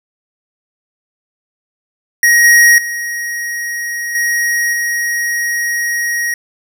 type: tone with level steps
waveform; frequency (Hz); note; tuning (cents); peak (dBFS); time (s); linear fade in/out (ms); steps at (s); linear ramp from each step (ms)
square; 1888; A#6; +22; -7 / -5 / -19 / -13 / -15; 2.23-6.34; 2; 2.44 / 2.78 / 4.15 / 4.73; 2
effects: none